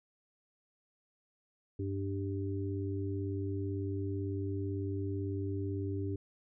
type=harmonic tone; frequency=98 Hz; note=G2; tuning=in tune; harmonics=1 / 3 / 4; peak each=-35 / -39 / -40 dBFS; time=1.79-6.16 s; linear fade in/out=5 ms; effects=none